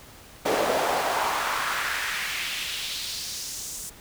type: noise with high-pass filter sweep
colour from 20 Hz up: brown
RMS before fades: -28 dBFS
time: 0.45-3.9 s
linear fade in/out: 10 ms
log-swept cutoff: 470 to 7900 Hz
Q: 1.9
effects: pink hiss -48 dBFS RMS until 4 s